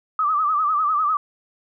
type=tone with vibrato; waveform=sine; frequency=1221 Hz; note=D#6; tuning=33 cents flat; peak=-17 dBFS; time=0.19-1.17 s; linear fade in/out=2 ms; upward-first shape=sine; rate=10 Hz; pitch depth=100 cents each way; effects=none